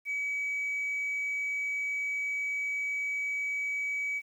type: tone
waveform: sine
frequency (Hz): 2277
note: C#7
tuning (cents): +46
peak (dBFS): -28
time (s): 0.05-4.22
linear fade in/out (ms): 50
effects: tanh soft clip ceiling -27 dBFS + 10-bit